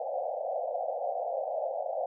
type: band-pass noise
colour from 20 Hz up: white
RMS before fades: -33 dBFS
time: 0-2.06 s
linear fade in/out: 5 ms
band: 510 to 770 Hz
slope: 96 dB/octave
effects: none